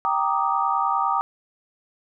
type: chord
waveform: sine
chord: Eb major seventh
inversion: first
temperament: equal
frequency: 784 / 932.3 / 1174.7 / 1244.5 Hz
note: G5 / Bb5 / D6 / Eb6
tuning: 0 / 0 / 0 / 0 cents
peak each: -25 dBFS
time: 0.05-1.21 s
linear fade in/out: 0 ms
effects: none